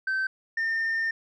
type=tone pair in turn; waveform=sine; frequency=1546 / 1811.4 Hz; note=G6 / A6; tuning=-24 / +50 cents; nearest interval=minor third; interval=274 cents; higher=second; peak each=-22 dBFS; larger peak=neither; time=0.07-0.27 / 0.57-1.11 s; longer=second; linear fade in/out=5 ms; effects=tanh soft clip ceiling -23 dBFS

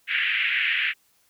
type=band-pass noise; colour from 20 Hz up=pink; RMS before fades=-24 dBFS; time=0.07-0.94 s; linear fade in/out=50 ms; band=1700 to 2900 Hz; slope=48 dB/octave; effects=white hiss -64 dBFS RMS until 1.29 s

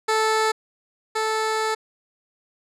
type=tone pair in turn; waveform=15% pulse; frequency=438.2 / 438.2 Hz; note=A4 / A4; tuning=-7 / -7 cents; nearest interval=unison; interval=0 cents; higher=neither; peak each=-12 / -15 dBFS; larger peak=first; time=0.08-0.52 / 1.15-1.75 s; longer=second; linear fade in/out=10 ms; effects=low-pass 9000 Hz 12 dB/octave

